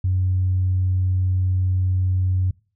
sine tone, 92.5 Hz, F#2, in tune, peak -16 dBFS, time 0.04-2.51 s, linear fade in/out 5 ms, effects noise-tail reverb RT60 0.4 s tail -24 dB re dry + tanh soft clip ceiling -12 dBFS

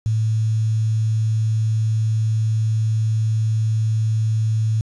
sine tone with quantisation, 110 Hz, A2, in tune, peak -16 dBFS, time 0.06-4.81 s, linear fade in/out 0 ms, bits 7, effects resampled to 22050 Hz

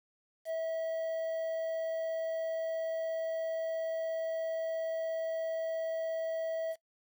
triangle tone with quantisation, 649 Hz, E5, 27 cents flat, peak -30 dBFS, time 0.45-6.76 s, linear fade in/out 50 ms, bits 9, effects noise-tail reverb RT60 0.1 s tail -21 dB re dry

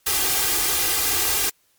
white noise with comb filter, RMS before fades -21 dBFS, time 0.06-1.5 s, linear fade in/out 10 ms, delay 2.5 ms, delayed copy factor +0.75, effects white hiss -63 dBFS RMS until 1.78 s + MP3 96 kbps

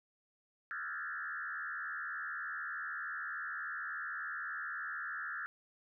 sine tone with frequency modulation, 1540 Hz, G6, 31 cents flat, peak -38 dBFS, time 0.71-5.46 s, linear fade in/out 0 ms, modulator 76.6 Hz, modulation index 3.1, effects none

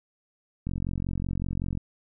click train, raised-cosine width 5 ms, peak -18 dBFS, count 51, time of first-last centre 0.67-1.774 s, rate 45.3 Hz, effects none

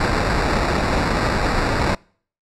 pink noise with sample-and-hold, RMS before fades -19 dBFS, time 0-1.95 s, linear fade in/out 5 ms, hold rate 3150 Hz, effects noise-tail reverb RT60 0.5 s tail -26 dB re dry + low-pass 6000 Hz 12 dB/octave

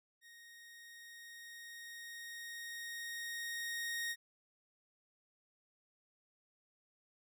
sawtooth tone with level ramp, 1864.7 Hz, A#6, in tune, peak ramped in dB -53 to -33 dBFS, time 0.21-4.16 s, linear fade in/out 50 ms, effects none

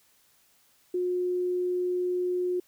sine tone, 360 Hz, F#4, 47 cents flat, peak -25 dBFS, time 0.94-2.6 s, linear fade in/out 5 ms, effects white hiss -64 dBFS RMS until 2.67 s

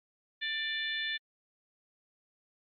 harmonic tone with a mistuned harmonic, 587.3 Hz, D5, in tune, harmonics 3 / 4 / 5 / 6 / 7, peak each -35 / -42 / -43 / -36 / -47 dBFS, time 0.41-1.18 s, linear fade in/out 20 ms, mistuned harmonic 3, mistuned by +15 cents, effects AAC 64 kbps

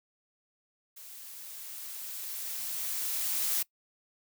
blue noise with level ramp, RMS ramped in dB -48 to -29 dBFS, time 0.96-3.63 s, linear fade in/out 10 ms, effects noise-tail reverb RT60 0.1 s tail -22 dB re dry

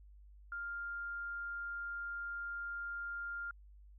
sine tone, 1400 Hz, F6, 4 cents sharp, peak -39 dBFS, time 0.52-3.51 s, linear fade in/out 2 ms, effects added 50 Hz sine -55 dBFS peak until 3.98 s

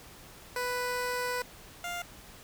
15% pulse tone pair in turn, 494.9 / 699.9 Hz, B4 / F5, +4 / +4 cents, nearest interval tritone, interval 600 cents, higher second, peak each -24 / -28 dBFS, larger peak first, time 0.56-1.42 / 1.84-2.02 s, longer first, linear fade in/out 2 ms, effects pink hiss -51 dBFS RMS until 2.43 s

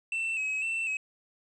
triangle tone with vibrato, 2616 Hz, E7, 14 cents flat, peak -27 dBFS, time 0.12-0.97 s, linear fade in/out 2 ms, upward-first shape square, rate 2 Hz, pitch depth 41 cents each way, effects resampled to 24000 Hz + 10-bit

